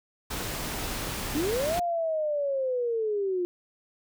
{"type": "noise", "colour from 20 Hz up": "pink", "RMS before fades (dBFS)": -33, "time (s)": [0.3, 1.8], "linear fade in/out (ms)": 10}
{"type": "linear two-way sweep", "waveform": "sine", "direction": "up then down", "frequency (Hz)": [276.9, 710, 348.8], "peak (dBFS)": -25, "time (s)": [1.35, 3.45], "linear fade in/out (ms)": 0, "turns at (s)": 1.78}
{"effects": []}